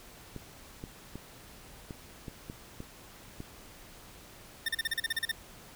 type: clicks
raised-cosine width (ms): 3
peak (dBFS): -27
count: 8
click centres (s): 0.363 / 0.839 / 1.156 / 1.908 / 2.282 / 2.499 / 2.804 / 3.404
type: tone bursts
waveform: 25% pulse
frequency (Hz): 1813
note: A#6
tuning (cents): -49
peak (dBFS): -24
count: 11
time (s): 4.66-5.316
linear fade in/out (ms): 5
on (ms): 26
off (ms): 37
effects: pink hiss -52 dBFS RMS until 5.75 s